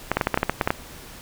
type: clicks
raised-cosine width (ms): 0.5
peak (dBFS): -4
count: 11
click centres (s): 0.116 / 0.17 / 0.212 / 0.271 / 0.343 / 0.375 / 0.431 / 0.496 / 0.612 / 0.675 / 0.705
effects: pink hiss -42 dBFS RMS until 1.21 s